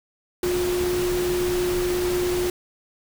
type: tone in noise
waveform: sine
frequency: 357.9 Hz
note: F4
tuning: 42 cents sharp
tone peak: -21 dBFS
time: 0.43-2.5 s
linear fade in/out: 2 ms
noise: pink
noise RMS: -30 dBFS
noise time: 0.43-2.5 s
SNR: +6 dB
effects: none